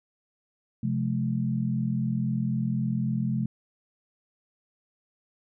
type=chord; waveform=sine; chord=F major; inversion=second; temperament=equal with one note detuned; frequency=130.81 / 174.61 / 214.6 Hz; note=C3 / F3 / A3; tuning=0 / 0 / -43 cents; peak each=-28 / -31 / -28 dBFS; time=0.83-3.46 s; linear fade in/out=5 ms; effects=none